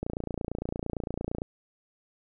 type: click train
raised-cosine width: 2 ms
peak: -18 dBFS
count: 41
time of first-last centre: 0.03-1.419 s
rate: 28.8 Hz
effects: none